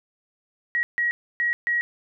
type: tone bursts at uneven times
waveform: sine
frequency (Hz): 1905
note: A#6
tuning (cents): +37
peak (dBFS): -20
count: 4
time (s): 0.75-0.83 / 0.98-1.11 / 1.4-1.53 / 1.67-1.81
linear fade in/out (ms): 0
effects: none